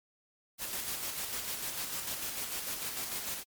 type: noise with tremolo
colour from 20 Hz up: white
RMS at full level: -36 dBFS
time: 0.58-3.44 s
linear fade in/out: 50 ms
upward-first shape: square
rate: 6.7 Hz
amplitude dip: 35%
effects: MP3 96 kbps